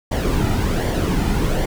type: noise with flanger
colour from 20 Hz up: brown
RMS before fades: -19 dBFS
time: 0.11-1.66 s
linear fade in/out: 10 ms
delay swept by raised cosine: 0.76 to 1.86 ms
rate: 1.3 Hz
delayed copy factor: -0.55
effects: none